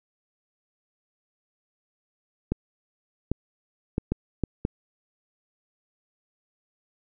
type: clicks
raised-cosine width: 3 ms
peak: -11 dBFS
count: 6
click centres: 2.52 / 3.316 / 3.981 / 4.12 / 4.437 / 4.651 s
effects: none